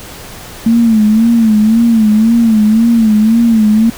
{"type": "tone with vibrato", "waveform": "sine", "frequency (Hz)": 222.8, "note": "A3", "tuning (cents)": 22, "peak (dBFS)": -5, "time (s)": [0.66, 3.9], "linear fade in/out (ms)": 5, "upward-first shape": "sine", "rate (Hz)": 1.9, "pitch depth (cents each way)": 88, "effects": ["pink hiss -30 dBFS RMS until 3.97 s"]}